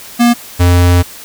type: tone pair in turn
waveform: square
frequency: 238.4 / 88.32 Hz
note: A#3 / F2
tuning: +39 / +20 cents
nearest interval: octave + perfect fourth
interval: 1719 cents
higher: first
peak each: -6 dBFS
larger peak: neither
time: 0.19-0.34 / 0.59-1.03 s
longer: second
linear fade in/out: 20 ms
effects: white hiss -32 dBFS RMS until 1.24 s